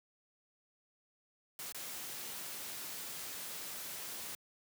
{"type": "noise with dropouts", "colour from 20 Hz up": "white", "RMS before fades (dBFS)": -44, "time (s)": [1.59, 4.35], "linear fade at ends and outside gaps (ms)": 1, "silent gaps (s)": [1.722, 1.746], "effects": ["high-pass 100 Hz 12 dB/octave"]}